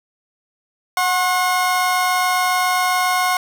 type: tone pair together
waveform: 30% pulse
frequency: 732.4 / 1075 Hz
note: F#5 / C6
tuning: -18 / +47 cents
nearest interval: perfect fifth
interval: 665 cents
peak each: -16 dBFS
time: 0.97-3.37 s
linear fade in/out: 2 ms
effects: 8-bit